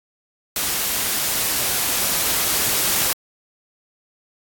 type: noise with level ramp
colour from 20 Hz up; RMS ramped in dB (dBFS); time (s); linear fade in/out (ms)
white; -22 to -19; 0.56-3.13; 2
effects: AAC 64 kbps